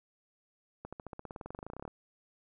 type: accelerating click train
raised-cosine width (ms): 1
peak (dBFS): -28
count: 23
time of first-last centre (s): 0.85-1.878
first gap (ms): 76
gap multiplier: 0.95
effects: none